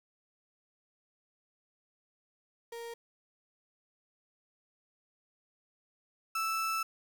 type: tone pair in turn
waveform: 35% pulse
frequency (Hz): 466.2 / 1318.6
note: A#4 / E6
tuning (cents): 0 / 0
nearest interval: octave + tritone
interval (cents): 1800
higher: second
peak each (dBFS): -39 / -29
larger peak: second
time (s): 2.72-2.94 / 6.35-6.83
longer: second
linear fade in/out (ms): 5
effects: 10-bit